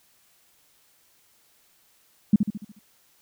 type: tone with echo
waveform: sine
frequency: 207.7 Hz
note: G#3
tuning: in tune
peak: -11 dBFS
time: 2.33-2.36 s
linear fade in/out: 5 ms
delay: 72 ms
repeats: 6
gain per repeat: -6 dB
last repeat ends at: 2.792 s
effects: white hiss -62 dBFS RMS until 3.21 s